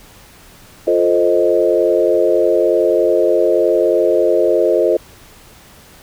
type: chord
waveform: sine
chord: F dominant seventh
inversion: none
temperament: equal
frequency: 349.2 / 440 / 523.3 / 622.3 Hz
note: F4 / A4 / C5 / Eb5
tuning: 0 / 0 / 0 / 0 cents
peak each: -16 dBFS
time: 0.87-4.97 s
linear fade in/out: 5 ms
effects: pink hiss -43 dBFS RMS until 6.02 s